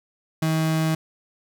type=tone; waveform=35% pulse; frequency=159.3 Hz; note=D#3; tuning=41 cents sharp; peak=-18 dBFS; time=0.42-0.95 s; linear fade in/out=5 ms; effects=none